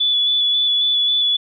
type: tone with vibrato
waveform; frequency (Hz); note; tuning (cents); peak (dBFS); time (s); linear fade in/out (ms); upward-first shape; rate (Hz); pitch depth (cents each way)
sine; 3444; A7; -38; -14; 0-1.37; 10; square; 3.7; 13
effects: none